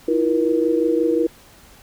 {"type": "tone cluster", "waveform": "sine", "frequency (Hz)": [320.2, 345.8, 475.9], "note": ["D#4", "F4", "A#4"], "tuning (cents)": [50, -17, 36], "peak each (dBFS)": [-20, -21, -19], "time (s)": [0.08, 1.27], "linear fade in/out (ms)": 5, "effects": ["pink hiss -48 dBFS RMS until 1.82 s"]}